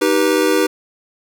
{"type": "chord", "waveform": "square", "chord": "Eb augmented", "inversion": "none", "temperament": "just", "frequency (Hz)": [311.1, 388.9, 486.1], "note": ["Eb4", "G4", "B4"], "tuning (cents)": [0, -14, -28], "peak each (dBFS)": -18, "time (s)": [0.01, 0.67], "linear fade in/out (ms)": 10, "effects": []}